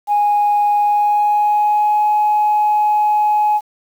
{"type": "tone with pitch glide", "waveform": "sine", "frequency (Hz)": [827, 842.4], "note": ["G#5", "G#5"], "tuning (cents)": [-8, 24], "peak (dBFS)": -10, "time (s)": [0.07, 3.61], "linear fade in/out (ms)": 50, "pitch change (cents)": 32, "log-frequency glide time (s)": [0.78, 2.08], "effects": ["tanh soft clip ceiling -8 dBFS", "7-bit"]}